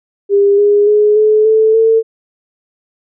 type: tone with pitch steps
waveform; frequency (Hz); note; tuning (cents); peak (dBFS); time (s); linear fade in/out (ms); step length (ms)
sine; 401.8 / 410.7 / 419.8 / 429.1 / 438.7 / 448.4; G4 / G#4 / G#4 / A4 / A4 / A4; +43 / -19 / +19 / -43 / -5 / +33; -6; 0.29-2.03; 50; 290
effects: none